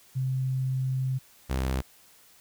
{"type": "tone pair in turn", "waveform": ["sine", "sawtooth"], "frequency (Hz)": [130.81, 65.41], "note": ["C3", "C2"], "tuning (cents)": [0, 0], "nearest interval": "octave", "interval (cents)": 1200, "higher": "first", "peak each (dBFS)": [-25, -22], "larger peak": "second", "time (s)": [[0.15, 1.19], [1.49, 1.82]], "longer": "first", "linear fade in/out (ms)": 20, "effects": ["white hiss -57 dBFS RMS until 2.4 s"]}